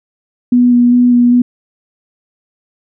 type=tone with vibrato; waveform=sine; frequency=243.8 Hz; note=B3; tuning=22 cents flat; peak=-5 dBFS; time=0.52-1.42 s; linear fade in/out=5 ms; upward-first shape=square; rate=2.5 Hz; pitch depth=11 cents each way; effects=none